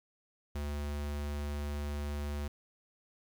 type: tone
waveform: square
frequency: 72.9 Hz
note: D2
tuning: 12 cents flat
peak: -35 dBFS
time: 0.55-2.48 s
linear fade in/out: 5 ms
effects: 11-bit